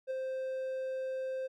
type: tone with ADSR envelope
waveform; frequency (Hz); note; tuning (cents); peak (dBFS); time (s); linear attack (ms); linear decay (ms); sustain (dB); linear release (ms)
triangle; 523.3; C5; 0; -29; 0.07-1.48; 37; 8; -3; 21
effects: none